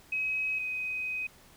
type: tone pair in turn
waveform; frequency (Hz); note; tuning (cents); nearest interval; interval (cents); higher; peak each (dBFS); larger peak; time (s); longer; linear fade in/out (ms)
sine; 2543 / 2514; D#7 / D#7; +37 / +17; unison; 20; first; -28 / -31; first; 0.12-0.59 / 0.59-1.27; second; 5
effects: pink hiss -57 dBFS RMS until 1.56 s